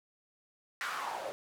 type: noise with band-pass filter sweep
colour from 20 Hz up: white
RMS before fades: -38 dBFS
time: 0.81-1.32 s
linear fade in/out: 0 ms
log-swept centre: 1600 to 550 Hz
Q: 3.6
effects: none